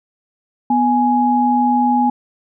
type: tone pair together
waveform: sine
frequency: 246.9 / 834.1 Hz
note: B3 / G#5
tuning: 0 / +7 cents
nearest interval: octave + major sixth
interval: 2107 cents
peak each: -15 / -14 dBFS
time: 0.7-2.1 s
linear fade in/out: 5 ms
effects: none